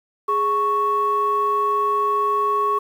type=tone pair together; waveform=sine; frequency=415.3 / 1108.7 Hz; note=G#4 / C#6; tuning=0 / 0 cents; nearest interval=octave + perfect fourth; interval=1700 cents; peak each=-23 / -17 dBFS; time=0.28-2.79 s; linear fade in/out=10 ms; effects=tanh soft clip ceiling -11 dBFS + 8-bit